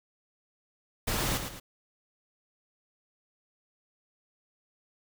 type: noise with echo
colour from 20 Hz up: pink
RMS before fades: -30 dBFS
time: 1.07-1.38 s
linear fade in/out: 10 ms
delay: 110 ms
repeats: 2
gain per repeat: -7 dB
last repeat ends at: 1.6 s
effects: none